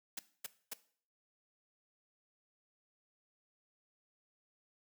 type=noise bursts; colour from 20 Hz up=white; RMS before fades=-41 dBFS; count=3; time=0.17-0.736 s; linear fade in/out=5 ms; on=22 ms; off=250 ms; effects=noise-tail reverb RT60 0.5 s tail -17 dB re dry + high-pass 200 Hz 12 dB/octave